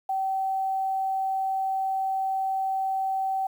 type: tone with quantisation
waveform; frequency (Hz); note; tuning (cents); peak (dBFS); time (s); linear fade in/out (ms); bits
sine; 769; G5; -33; -24; 0.09-3.47; 5; 9
effects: none